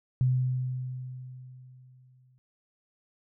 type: tone with exponential decay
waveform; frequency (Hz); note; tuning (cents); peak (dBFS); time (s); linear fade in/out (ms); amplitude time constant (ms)
sine; 127.6; C3; -43; -20; 0.21-2.38; 0; 470
effects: none